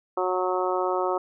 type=harmonic tone; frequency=183.5 Hz; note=F#3; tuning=14 cents flat; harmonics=2 / 3 / 4 / 5 / 6 / 7; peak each=-27 / -29 / -30 / -31 / -32 / -32 dBFS; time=0.17-1.18 s; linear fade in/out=5 ms; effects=none